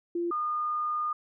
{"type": "tone pair in turn", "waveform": "sine", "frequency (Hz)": [344.5, 1219.5], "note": ["F4", "D#6"], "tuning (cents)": [-24, -35], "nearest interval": "octave + minor seventh", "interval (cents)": 2189, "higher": "second", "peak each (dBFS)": -27, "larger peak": "neither", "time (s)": [[0.15, 0.31], [0.31, 1.13]], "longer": "second", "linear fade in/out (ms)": 5, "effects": []}